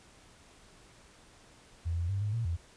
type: tone with pitch steps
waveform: sine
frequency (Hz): 84.1 / 85.7 / 98.5 / 104.4 / 115.3 / 84.5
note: E2 / F2 / G2 / G#2 / A#2 / E2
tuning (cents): +35 / -32 / +9 / +10 / -19 / +43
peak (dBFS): -29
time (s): 1.85-2.57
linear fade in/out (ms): 20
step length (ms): 120
effects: pink hiss -58 dBFS RMS until 2.76 s + resampled to 22050 Hz